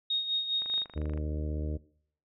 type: tone with tremolo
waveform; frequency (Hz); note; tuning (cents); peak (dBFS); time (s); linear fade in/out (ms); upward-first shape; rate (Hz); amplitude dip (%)
sine; 3729; A#7; 0; -25; 0.1-0.84; 5; sine; 4.9; 60
type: click train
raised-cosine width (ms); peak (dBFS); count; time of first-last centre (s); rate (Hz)
0.5; -32; 15; 0.62-1.176; 25.2
type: harmonic tone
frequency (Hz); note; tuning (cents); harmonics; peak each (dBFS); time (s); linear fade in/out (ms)
75.9; D#2; -42; 1 / 2 / 3 / 4 / 5 / 6 / 7 / 8; -31 / -40 / -44 / -41 / -46 / -45 / -50 / -49; 0.95-1.78; 20
effects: noise-tail reverb RT60 0.6 s tail -20 dB re dry